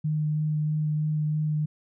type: tone with vibrato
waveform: sine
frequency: 152.7 Hz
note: D#3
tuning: 32 cents flat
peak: -23 dBFS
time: 0.04-1.66 s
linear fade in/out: 10 ms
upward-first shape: sine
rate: 3.1 Hz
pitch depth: 11 cents each way
effects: none